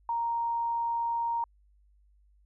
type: tone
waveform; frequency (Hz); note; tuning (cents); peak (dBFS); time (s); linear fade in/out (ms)
sine; 932.3; A#5; 0; -27; 0.09-1.44; 2
effects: added 50 Hz sine -60 dBFS peak until 2.45 s